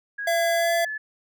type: tone with pitch glide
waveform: sine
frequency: 1650 to 1726 Hz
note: G#6 to A6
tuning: -12 to -34 cents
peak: -28 dBFS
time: 0.18-0.98 s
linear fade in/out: 10 ms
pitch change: +78 cents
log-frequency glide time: 0.56-0.73 s
type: tone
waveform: square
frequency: 675 Hz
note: E5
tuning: 41 cents sharp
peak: -21 dBFS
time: 0.27-0.85 s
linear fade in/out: 5 ms
effects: none